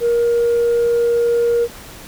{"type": "tone", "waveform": "sine", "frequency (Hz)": 471.6, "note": "A#4", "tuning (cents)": 20, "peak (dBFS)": -11, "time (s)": [0, 1.68], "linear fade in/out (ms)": 50, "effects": ["tanh soft clip ceiling -10 dBFS", "pink hiss -37 dBFS RMS until 2.07 s"]}